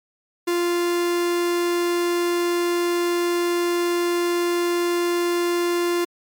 45% pulse tone, 348.1 Hz, F4, 6 cents flat, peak -19 dBFS, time 0.47-6.05 s, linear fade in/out 10 ms, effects MP3 96 kbps

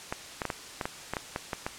clicks, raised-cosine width 0.5 ms, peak -15 dBFS, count 11, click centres 0.125 / 0.418 / 0.453 / 0.502 / 0.812 / 0.855 / 1.136 / 1.168 / 1.361 / 1.532 / 1.665 s, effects white hiss -44 dBFS RMS until 1.78 s + low-pass 8000 Hz 12 dB/octave

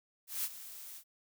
blue noise with ADSR envelope, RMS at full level -34 dBFS, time 0.27-1.04 s, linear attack 170 ms, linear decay 44 ms, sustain -14 dB, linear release 75 ms, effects none

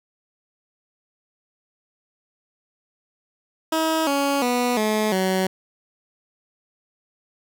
15% pulse tone with pitch steps, 320 / 280.2 / 245.3 / 214.8 / 188.09 Hz, D#4 / C#4 / B3 / A3 / F#3, +49 / +19 / -12 / -41 / +29 cents, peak -13 dBFS, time 3.72-5.47 s, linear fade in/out 5 ms, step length 350 ms, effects none

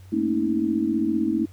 sine tone cluster, 219.2 / 234.6 / 278.5 / 320.7 Hz, A3 / A#3 / C#4 / E4, -6 / +11 / +8 / -48 cents, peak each -27 / -28 / -27 / -23 dBFS, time 0.12-1.46 s, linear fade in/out 10 ms, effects added 93 Hz sine -43 dBFS peak until 1.52 s + pink hiss -57 dBFS RMS until 1.52 s

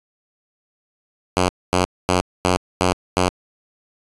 5% pulse tone bursts, 91 Hz, F#2, 28 cents flat, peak -4 dBFS, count 6, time 1.37-3.29 s, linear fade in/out 0 ms, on 120 ms, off 240 ms, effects resampled to 24000 Hz

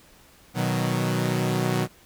sawtooth chord, B major, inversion none, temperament equal, 123.47 / 155.56 / 185 Hz, B2 / D#3 / F#3, 0 / 0 / 0 cents, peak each -22 / -24 / -23 dBFS, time 0.54-1.88 s, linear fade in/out 50 ms, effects pink hiss -54 dBFS RMS until 2.05 s

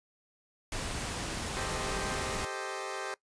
pink noise, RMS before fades -36 dBFS, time 0.72-2.45 s, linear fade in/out 2 ms
15% pulse chord, A half-diminished seventh, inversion third, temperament equal, 392 / 440 / 523.3 / 622.3 Hz, G4 / A4 / C5 / Eb5, 0 / 0 / 0 / 0 cents, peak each -33 / -37 / -35 / -36 dBFS, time 1.57-3.14 s, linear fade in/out 0 ms
effects noise-tail reverb RT60 0.1 s tail -20 dB re dry + resampled to 22050 Hz

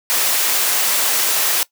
white high-pass noise, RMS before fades -17 dBFS, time 0.1-1.63 s, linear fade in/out 0 ms, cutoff 410 Hz, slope 12 dB/octave, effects noise-tail reverb RT60 0.1 s tail -20 dB re dry

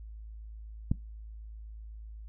click, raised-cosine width 5 ms, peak -14 dBFS, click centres 0.915 s, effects noise-tail reverb RT60 0.2 s tail -20 dB re dry + added 54 Hz sine -42 dBFS peak until 2.28 s

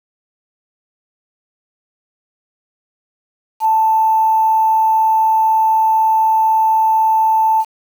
sine tone with quantisation, 882 Hz, A5, 4 cents sharp, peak -10 dBFS, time 3.6-7.65 s, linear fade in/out 50 ms, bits 6, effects none

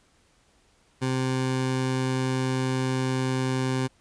20% pulse tone, 130.1 Hz, C3, 9 cents flat, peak -19 dBFS, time 1.01-3.88 s, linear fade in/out 20 ms, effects pink hiss -63 dBFS RMS until 4 s + resampled to 22050 Hz

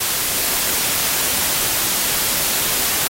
white noise, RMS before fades -19 dBFS, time 0-3.08 s, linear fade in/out 10 ms, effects AAC 48 kbps

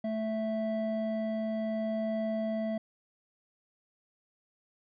triangle tone pair together, 219.7 / 658.4 Hz, A3 / E5, -2 / -2 cents, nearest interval octave + perfect fifth, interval 1900 cents, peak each -30 / -31 dBFS, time 0.04-2.78 s, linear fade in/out 5 ms, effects resampled to 11025 Hz

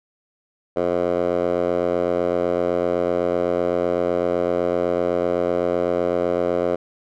10% pulse tone with band-pass filter, 87.9 Hz, F2, 12 cents sharp, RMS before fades -21 dBFS, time 0.76-6.76 s, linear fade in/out 10 ms, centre 570 Hz, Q 2.2, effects none

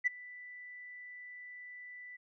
sine tone with ADSR envelope, 1981 Hz, B6, 5 cents sharp, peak -23 dBFS, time 0.04-2.17 s, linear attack 28 ms, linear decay 14 ms, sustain -23 dB, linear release 15 ms, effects tanh soft clip ceiling -20 dBFS

